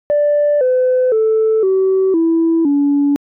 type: tone with pitch steps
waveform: sine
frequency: 587 / 508.1 / 439.8 / 380.6 / 329.4 / 285.1 Hz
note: D5 / B4 / A4 / F#4 / E4 / C#4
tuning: -1 / +49 / -1 / +49 / -1 / +49 cents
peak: -9 dBFS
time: 0.1-3.16 s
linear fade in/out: 0 ms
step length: 510 ms
effects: tanh soft clip ceiling -7 dBFS